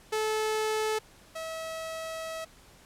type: tone pair in turn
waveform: sawtooth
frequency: 433.8 / 646.4 Hz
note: A4 / E5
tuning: -25 / -34 cents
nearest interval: perfect fifth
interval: 691 cents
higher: second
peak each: -23 / -31 dBFS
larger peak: first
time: 0.12-0.99 / 1.35-2.45 s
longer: second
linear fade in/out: 10 ms
effects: pink hiss -56 dBFS RMS until 2.85 s + low-pass 12000 Hz 12 dB/octave